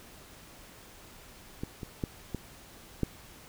clicks, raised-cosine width 3 ms, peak -21 / -25 / -17 / -20 / -14 dBFS, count 5, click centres 1.635 / 1.832 / 2.038 / 2.347 / 3.033 s, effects pink hiss -52 dBFS RMS until 3.48 s

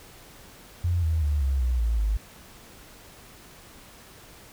sine tone with pitch steps, 87.31 / 80.06 / 73.42 / 67.33 / 61.74 / 56.61 / 51.91 Hz, F2 / D#2 / D2 / C#2 / B1 / A1 / G#1, 0 / +50 / 0 / -50 / 0 / +50 / 0 cents, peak -21 dBFS, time 0.84-2.17 s, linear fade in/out 5 ms, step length 190 ms, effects pink hiss -49 dBFS RMS until 4.52 s

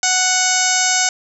harmonic tone with a mistuned harmonic, 740 Hz, F#5, in tune, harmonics 1 / 2 / 3 / 4 / 5 / 6 / 7 / 8 / 9 / 10, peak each -22 / -22 / -23 / -27 / -27 / -27 / -23 / -22 / -21 / -21 dBFS, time 0.03-1.09 s, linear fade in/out 2 ms, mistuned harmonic 9, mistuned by -33 cents, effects none

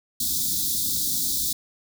white band-stop noise, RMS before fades -25 dBFS, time 0.2-1.53 s, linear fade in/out 5 ms, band 330 to 3500 Hz, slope 96 dB/octave, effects none

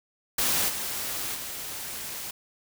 white noise with level steps, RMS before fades -25 / -32 / -36 dBFS, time 0.38-2.31 s, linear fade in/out 5 ms, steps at 0.68 / 1.34 s, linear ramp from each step 20 ms, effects none

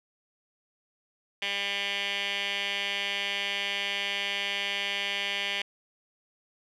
15% pulse tone with band-pass filter, 200 Hz, G3, 35 cents sharp, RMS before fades -31 dBFS, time 1.42-5.62 s, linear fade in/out 2 ms, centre 2700 Hz, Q 8.5, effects none

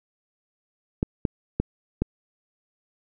clicks, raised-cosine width 3 ms, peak -9 dBFS, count 4, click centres 1.029 / 1.252 / 1.6 / 2.02 s, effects none

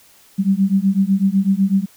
sine beating tone pair, 190.5 / 198.5 Hz, G3 / G3, -49 / +22 cents, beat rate 8 Hz, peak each -16 dBFS, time 0.38-1.86 s, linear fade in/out 20 ms, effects white hiss -50 dBFS RMS until 1.96 s

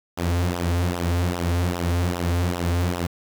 sawtooth tone with flanger, 87.31 Hz, F2, in tune, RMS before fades -23 dBFS, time 0.17-3.07 s, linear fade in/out 10 ms, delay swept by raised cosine 0.44 to 6.24 ms, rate 2.5 Hz, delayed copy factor -0.75, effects 7-bit

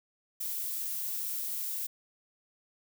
violet noise, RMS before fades -35 dBFS, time 0.4-1.87 s, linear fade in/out 10 ms, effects none

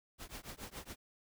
pink noise with tremolo, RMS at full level -44 dBFS, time 0.18-0.96 s, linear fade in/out 50 ms, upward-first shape triangle, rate 7.1 Hz, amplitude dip 100%, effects none

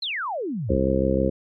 sine exponential sweep, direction down, 4304 to 64 Hz, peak -25 dBFS, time 0.02-0.77 s, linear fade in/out 5 ms
harmonic tone, 66.4 Hz, C2, 26 cents sharp, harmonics 1 / 2 / 3 / 4 / 5 / 6 / 7 / 8, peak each -27 / -29 / -25 / -28 / -27 / -29 / -28 / -24 dBFS, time 0.69-1.3 s, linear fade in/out 10 ms
effects MP3 64 kbps

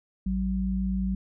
sine tone pair together, 55.57 / 189.7 Hz, A1 / F#3, +18 / +43 cents, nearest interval octave + major sixth, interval 2125 cents, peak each -29 / -26 dBFS, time 0.26-1.15 s, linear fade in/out 5 ms, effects none

